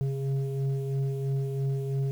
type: tone with frequency modulation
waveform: sine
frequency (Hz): 135.5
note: C#3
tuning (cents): -39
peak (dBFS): -26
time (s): 0.01-2.11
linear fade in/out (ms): 0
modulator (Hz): 274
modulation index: 0.66
effects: 9-bit